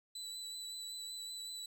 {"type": "tone with vibrato", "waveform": "30% pulse", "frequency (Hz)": 3974, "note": "B7", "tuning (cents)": 10, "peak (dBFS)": -40, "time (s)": [0.15, 1.66], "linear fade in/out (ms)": 5, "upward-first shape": "sine", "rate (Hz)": 5.3, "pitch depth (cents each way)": 16, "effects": []}